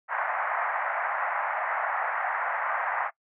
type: band-pass noise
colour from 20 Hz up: pink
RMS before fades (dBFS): -29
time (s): 0.08-3.11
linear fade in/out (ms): 50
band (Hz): 660 to 2000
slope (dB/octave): 48
effects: noise-tail reverb RT60 0.1 s tail -22 dB re dry